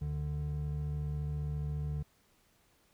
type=tone pair together; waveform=triangle; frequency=73.42 / 147.95 Hz; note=D2 / D3; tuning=0 / +13 cents; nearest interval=octave; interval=1213 cents; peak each=-35 / -33 dBFS; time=0.01-2.03 s; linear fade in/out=10 ms; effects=pink hiss -69 dBFS RMS until 2.93 s